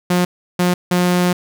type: tone bursts at uneven times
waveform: sawtooth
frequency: 178.5 Hz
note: F3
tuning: 38 cents sharp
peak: -9 dBFS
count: 3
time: 0.1-0.25 / 0.59-0.74 / 0.91-1.33 s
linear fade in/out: 5 ms
effects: none